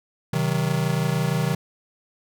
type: chord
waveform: square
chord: C diminished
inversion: none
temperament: just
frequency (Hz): 130.81 / 156.98 / 188.37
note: C3 / Eb3 / Gb3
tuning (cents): 0 / +16 / +31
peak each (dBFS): -26 / -24 / -29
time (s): 0.33-1.55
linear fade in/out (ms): 5
effects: none